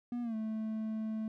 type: tone with pitch glide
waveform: triangle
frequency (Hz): 241.5 to 218.9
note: B3 to A3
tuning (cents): -39 to -9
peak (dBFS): -32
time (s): 0.12-1.28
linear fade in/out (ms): 2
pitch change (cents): -170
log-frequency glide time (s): 0.22-0.35
effects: none